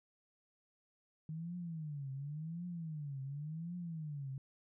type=tone with vibrato; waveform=sine; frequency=154.2 Hz; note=D#3; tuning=15 cents flat; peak=-40 dBFS; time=1.29-4.38 s; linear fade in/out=2 ms; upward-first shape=triangle; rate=0.91 Hz; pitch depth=260 cents each way; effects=none